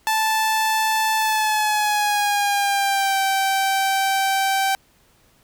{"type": "tone with pitch glide", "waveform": "sawtooth", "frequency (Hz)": [877, 776.8], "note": ["A5", "G5"], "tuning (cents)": [-6, -16], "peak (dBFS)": -14, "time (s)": [0.07, 4.75], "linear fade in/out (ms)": 0, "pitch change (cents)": -210, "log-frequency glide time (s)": [1.17, 3.2], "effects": ["pink hiss -58 dBFS RMS until 5.43 s"]}